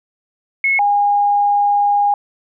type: tone pair in turn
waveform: sine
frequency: 2184 / 816.1 Hz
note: C#7 / G#5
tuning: -26 / -31 cents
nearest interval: octave + perfect fourth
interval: 1705 cents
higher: first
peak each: -12 / -11 dBFS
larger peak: second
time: 0.64-0.79 / 0.79-2.14 s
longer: second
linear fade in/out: 2 ms
effects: none